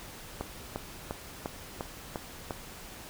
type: click train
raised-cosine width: 1 ms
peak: -19 dBFS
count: 7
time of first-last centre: 0.41-2.508 s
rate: 2.86 Hz
effects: pink hiss -46 dBFS RMS until 3.09 s